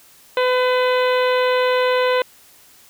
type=harmonic tone; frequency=504 Hz; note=B4; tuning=35 cents sharp; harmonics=1 / 2 / 3 / 4 / 5 / 6 / 7 / 8; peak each=-16 / -22 / -26 / -28 / -30 / -32 / -33 / -34 dBFS; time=0.37-2.22 s; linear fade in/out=2 ms; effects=white hiss -49 dBFS RMS until 2.89 s